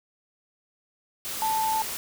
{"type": "tone in noise", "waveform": "sine", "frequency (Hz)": 880, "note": "A5", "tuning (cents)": 0, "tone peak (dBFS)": -23, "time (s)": [1.42, 1.82], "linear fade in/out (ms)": 0, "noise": "white", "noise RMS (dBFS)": -33, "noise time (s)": [1.25, 1.97], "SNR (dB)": 7, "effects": []}